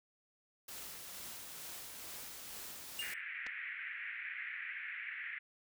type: noise with tremolo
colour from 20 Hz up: white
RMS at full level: -47 dBFS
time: 0.68-3.14 s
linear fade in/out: 5 ms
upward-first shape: sine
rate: 2.2 Hz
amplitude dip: 25%
type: tone with exponential decay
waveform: square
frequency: 2824 Hz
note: F7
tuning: 19 cents sharp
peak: -36 dBFS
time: 2.99-3.21 s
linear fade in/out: 2 ms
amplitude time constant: 47 ms
type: band-pass noise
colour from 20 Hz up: pink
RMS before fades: -44 dBFS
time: 3.01-5.39 s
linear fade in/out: 10 ms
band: 1700 to 2300 Hz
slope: 48 dB/octave
type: clicks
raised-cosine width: 0.2 ms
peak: -31 dBFS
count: 2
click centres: 3.465 / 3.469 s
effects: none